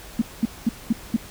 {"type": "tone bursts", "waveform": "sine", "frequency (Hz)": 227.7, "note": "A#3", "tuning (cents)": -40, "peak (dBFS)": -15, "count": 5, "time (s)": [0.19, 1.165], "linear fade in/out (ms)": 5, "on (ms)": 27, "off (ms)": 210, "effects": ["added 50 Hz sine -48 dBFS peak until 1.3 s", "pink hiss -42 dBFS RMS until 1.3 s"]}